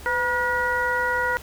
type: harmonic tone with a mistuned harmonic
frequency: 481 Hz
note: B4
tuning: 46 cents flat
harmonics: 1 / 2 / 3 / 4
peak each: -28 / -26 / -24 / -28 dBFS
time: 0.06-1.37 s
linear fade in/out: 0 ms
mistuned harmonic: 1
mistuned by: +78 cents
effects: added 67 Hz sine -43 dBFS peak until 1.42 s + pink hiss -43 dBFS RMS until 1.42 s